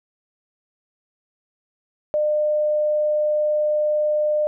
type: tone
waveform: sine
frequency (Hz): 603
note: D5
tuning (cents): +46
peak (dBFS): -17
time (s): 2.14-4.47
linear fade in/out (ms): 0
effects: none